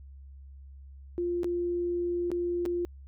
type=tone with dropouts; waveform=sine; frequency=349.2 Hz; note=F4; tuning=in tune; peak=-27 dBFS; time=1.18-2.85 s; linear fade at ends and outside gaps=0 ms; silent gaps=1.433-1.444 / 2.304-2.316 / 2.654-2.66 s; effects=added 68 Hz sine -45 dBFS peak until 3.07 s